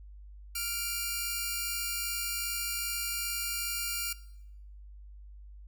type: tone pair together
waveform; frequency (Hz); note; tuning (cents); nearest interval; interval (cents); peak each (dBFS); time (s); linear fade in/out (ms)
5% pulse; 1396.9 / 2349; F6 / D7; 0 / 0; major sixth; 900; -24 / -25; 0.55-4.13; 5
effects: noise-tail reverb RT60 0.8 s tail -18 dB re dry + added 50 Hz sine -46 dBFS peak until 5.67 s